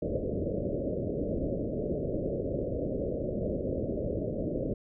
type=low-pass noise; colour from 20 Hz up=white; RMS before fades=-32 dBFS; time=0.02-4.74 s; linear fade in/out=5 ms; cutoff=610 Hz; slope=96 dB/octave; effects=none